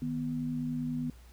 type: tone pair together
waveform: sine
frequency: 155.56 / 245.7 Hz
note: D#3 / B3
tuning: 0 / -9 cents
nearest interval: minor sixth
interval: 791 cents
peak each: -36 / -32 dBFS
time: 0.02-1.1 s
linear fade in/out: 2 ms
effects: added 60 Hz sine -51 dBFS peak until 1.32 s + pink hiss -61 dBFS RMS until 1.32 s